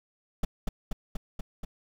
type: noise with echo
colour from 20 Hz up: brown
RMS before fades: -25 dBFS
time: 0.43-0.45 s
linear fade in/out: 5 ms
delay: 240 ms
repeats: 5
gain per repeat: -2 dB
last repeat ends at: 1.65 s
effects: none